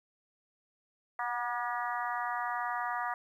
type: harmonic tone with a mistuned harmonic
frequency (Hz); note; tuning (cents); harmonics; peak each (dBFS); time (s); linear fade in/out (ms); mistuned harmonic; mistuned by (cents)
240.6; B3; -45; 3 / 4 / 5 / 6 / 7 / 8; -37 / -37 / -37 / -43 / -42 / -42; 1.19-3.14; 2; 3; +22
effects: 11-bit